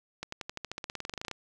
accelerating click train, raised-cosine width 0.2 ms, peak -19 dBFS, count 20, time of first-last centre 0.23-1.313 s, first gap 94 ms, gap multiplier 0.94, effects none

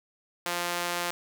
sawtooth tone with high-pass filter, 174.61 Hz, F3, in tune, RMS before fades -31 dBFS, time 0.46-1.11 s, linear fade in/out 0 ms, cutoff 670 Hz, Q 0.57, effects none

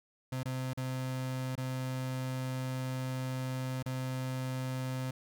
35% pulse tone with dropouts, 129.5 Hz, C3, 17 cents flat, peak -32 dBFS, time 0.32-5.11 s, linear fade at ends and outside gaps 5 ms, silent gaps 0.432-0.455 / 0.734-0.774 / 1.555-1.577 / 3.827-3.859 s, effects none

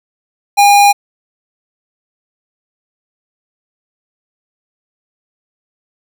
square tone, 812 Hz, G#5, 39 cents flat, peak -5 dBFS, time 0.57-0.93 s, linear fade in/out 20 ms, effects none

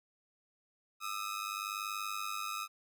sawtooth ring-modulated tone, 1267 Hz, D#6, 31 cents sharp, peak -30 dBFS, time 1-2.68 s, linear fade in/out 50 ms, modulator 50.4 Hz, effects none

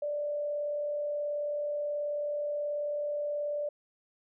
sine tone with frequency modulation, 587.3 Hz, D5, in tune, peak -30 dBFS, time 0.02-3.69 s, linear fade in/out 5 ms, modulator 38.6 Hz, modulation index 0.25, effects none

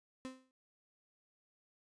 35% pulse tone with exponential decay, 259.7 Hz, C4, 13 cents flat, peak -38 dBFS, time 0.25-0.51 s, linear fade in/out 0 ms, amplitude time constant 55 ms, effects resampled to 22050 Hz

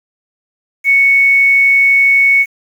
sine tone with quantisation, 2217 Hz, C#7, in tune, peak -6 dBFS, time 0.84-2.46 s, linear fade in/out 50 ms, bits 6, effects none

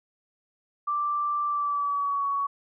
sine tone with pitch glide, 1174.7 to 1121.7 Hz, D6 to C#6, 0 to +20 cents, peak -24 dBFS, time 0.87-2.47 s, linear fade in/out 10 ms, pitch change -80 cents, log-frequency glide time 1.46-2.24 s, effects none

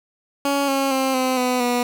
15% pulse tone with pitch steps, 280.3 / 272.6 / 265.2 / 257.9 / 250.9 / 244 Hz, C#4 / C#4 / C4 / C4 / B3 / B3, +19 / -29 / +23 / -25 / +28 / -21 cents, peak -12 dBFS, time 0.45-1.83 s, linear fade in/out 2 ms, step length 230 ms, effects none

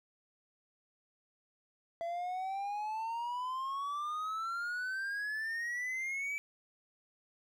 triangle exponential sweep, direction up, 670 to 2317 Hz, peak -33 dBFS, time 2.01-6.38 s, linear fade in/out 0 ms, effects none

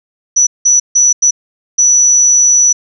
sine tone bursts at uneven times, 5920 Hz, F#8, in tune, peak -5 dBFS, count 5, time 0.36-0.47 / 0.65-0.8 / 0.95-1.13 / 1.22-1.31 / 1.78-2.73 s, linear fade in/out 10 ms, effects none

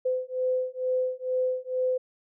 sine beating tone pair, 509 / 511.2 Hz, C5 / C5, -48 / -40 cents, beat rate 2.2 Hz, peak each -28 dBFS, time 0.05-1.98 s, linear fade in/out 10 ms, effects none

